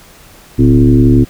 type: tone with frequency modulation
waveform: sine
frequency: 187 Hz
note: F#3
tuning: 19 cents sharp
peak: -4 dBFS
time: 0.58-1.25 s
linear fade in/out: 20 ms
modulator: 71.5 Hz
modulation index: 2.1
effects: pink hiss -40 dBFS RMS until 1.29 s